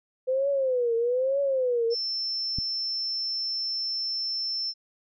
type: tone with vibrato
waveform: sine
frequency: 508 Hz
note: B4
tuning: 49 cents sharp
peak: -22 dBFS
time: 0.27-1.95 s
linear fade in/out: 20 ms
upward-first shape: triangle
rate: 1.1 Hz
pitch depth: 190 cents each way
type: tone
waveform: sine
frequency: 5340 Hz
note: E8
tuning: 22 cents sharp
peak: -27 dBFS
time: 1.9-4.74 s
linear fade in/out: 50 ms
type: click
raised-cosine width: 5 ms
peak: -20 dBFS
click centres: 2.586 s
effects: none